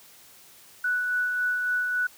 sine tone with tremolo, 1480 Hz, F#6, in tune, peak -22 dBFS, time 0.84-2.07 s, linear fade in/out 5 ms, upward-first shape sine, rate 3.6 Hz, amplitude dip 30%, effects white hiss -52 dBFS RMS until 2.17 s + high-pass 60 Hz 12 dB/octave

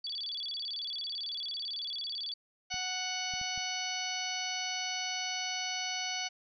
sine tone with vibrato, 3951 Hz, B7, in tune, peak -35 dBFS, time 0.04-2.34 s, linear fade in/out 5 ms, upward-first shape square, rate 18 Hz, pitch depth 260 cents each way
harmonic tone, 740 Hz, F#5, in tune, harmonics 1 / 2 / 3 / 4 / 5 / 6 / 7 / 8, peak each -41 / -45 / -40 / -39 / -47 / -40 / -47 / -41 dBFS, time 2.7-6.29 s, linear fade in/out 20 ms
clicks, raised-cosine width 5 ms, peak -37 dBFS, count 4, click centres 2.742 / 3.338 / 3.414 / 3.577 s
effects none

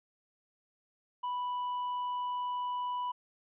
triangle tone with tanh clipping, 987.8 Hz, B5, in tune, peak -33 dBFS, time 1.23-3.12 s, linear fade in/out 10 ms, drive 8 dB, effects resampled to 8000 Hz

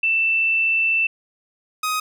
sine / sawtooth tone pair in turn, 2664 / 1254.7 Hz, E7 / D#6, +18 / +14 cents, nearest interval octave + minor second, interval 1304 cents, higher first, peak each -16 / -17 dBFS, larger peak first, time 0.03-1.07 / 1.83-2 s, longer first, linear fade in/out 5 ms, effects none

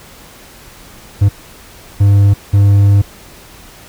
triangle tone bursts at uneven times, 100.4 Hz, G2, 42 cents sharp, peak -3 dBFS, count 3, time 1.21-1.29 / 2-2.34 / 2.53-3.02 s, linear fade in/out 10 ms, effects pink hiss -38 dBFS RMS until 3.88 s

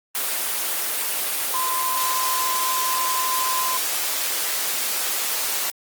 sine tone in noise, 1029 Hz, C6, 29 cents flat, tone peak -23 dBFS, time 1.54-3.77 s, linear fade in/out 0 ms, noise white, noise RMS -24 dBFS, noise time 0.15-5.7 s, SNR -2 dB, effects high-pass 400 Hz 12 dB/octave + Opus 24 kbps

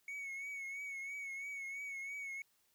triangle tone with vibrato, 2217 Hz, C#7, in tune, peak -40 dBFS, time 0.08-2.42 s, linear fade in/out 2 ms, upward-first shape triangle, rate 3 Hz, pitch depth 54 cents each way, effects white hiss -75 dBFS RMS until 2.74 s

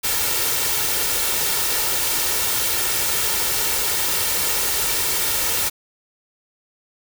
white noise with comb filter, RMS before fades -21 dBFS, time 0.03-5.7 s, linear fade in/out 20 ms, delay 2.2 ms, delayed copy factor +0.5, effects none

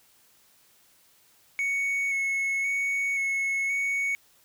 triangle tone with vibrato, 2208 Hz, C#7, 7 cents flat, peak -23 dBFS, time 1.59-4.15 s, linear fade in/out 0 ms, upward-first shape square, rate 0.95 Hz, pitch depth 14 cents each way, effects white hiss -61 dBFS RMS until 4.44 s

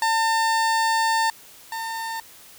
30% pulse tone pair in turn, 900 / 905 Hz, A5 / A5, +39 / +48 cents, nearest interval unison, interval 9 cents, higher second, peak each -16 / -25 dBFS, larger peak first, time 0.02-1.3 / 1.72-2.2 s, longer first, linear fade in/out 2 ms, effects white hiss -47 dBFS RMS until 2.58 s

